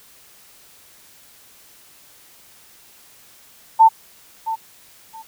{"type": "tone with echo", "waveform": "sine", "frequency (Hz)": 893, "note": "A5", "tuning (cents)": 25, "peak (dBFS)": -6, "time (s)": [3.79, 3.89], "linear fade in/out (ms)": 20, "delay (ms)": 670, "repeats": 2, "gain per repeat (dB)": -14, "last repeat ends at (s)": 5.23, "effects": ["white hiss -49 dBFS RMS until 5.27 s"]}